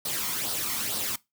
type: noise with flanger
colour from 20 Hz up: white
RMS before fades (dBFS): -30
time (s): 0.05-1.16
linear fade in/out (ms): 5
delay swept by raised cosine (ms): 0.21 to 0.95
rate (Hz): 2.2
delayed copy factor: +0.55
effects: noise-tail reverb RT60 0.2 s tail -21 dB re dry + high-pass 80 Hz 12 dB/octave